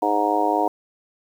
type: harmonic tone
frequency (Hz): 103.83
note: G#2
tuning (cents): 0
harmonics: 3 / 4 / 5 / 6 / 7 / 8 / 9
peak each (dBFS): -25 / -27 / -28 / -29 / -22 / -31 / -23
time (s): 0.02-0.68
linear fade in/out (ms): 5
effects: 8-bit